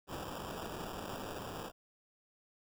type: noise with sample-and-hold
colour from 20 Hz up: white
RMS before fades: -43 dBFS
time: 0.07-1.72 s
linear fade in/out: 50 ms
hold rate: 2100 Hz
effects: none